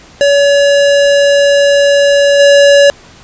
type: tone with level steps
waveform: square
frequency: 567 Hz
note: C#5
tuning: 39 cents sharp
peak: -6 / -3 dBFS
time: 0.21-2.9 s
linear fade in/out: 0 ms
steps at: 2.39 s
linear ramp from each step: 10 ms
effects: pink hiss -38 dBFS RMS until 3.23 s + resampled to 16000 Hz